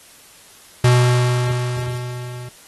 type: tone with level ramp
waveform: square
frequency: 123.47 Hz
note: B2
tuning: in tune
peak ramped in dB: -10 to -31 dBFS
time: 0.84-2.49 s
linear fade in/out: 5 ms
effects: white hiss -46 dBFS RMS until 2.67 s + AAC 32 kbps